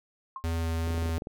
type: tone with exponential decay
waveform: sine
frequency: 1064 Hz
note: C6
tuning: 29 cents sharp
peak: -31 dBFS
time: 0.36-0.46 s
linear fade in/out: 2 ms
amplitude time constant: 20 ms
type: tone with vibrato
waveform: square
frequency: 82.41 Hz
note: E2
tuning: in tune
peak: -28 dBFS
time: 0.44-1.18 s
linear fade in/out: 0 ms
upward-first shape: sine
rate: 2.5 Hz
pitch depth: 10 cents each way
type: clicks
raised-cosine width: 2 ms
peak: -26 dBFS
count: 10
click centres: 0.875 / 0.906 / 0.945 / 0.979 / 1.025 / 1.059 / 1.093 / 1.18 / 1.221 / 1.271 s
effects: none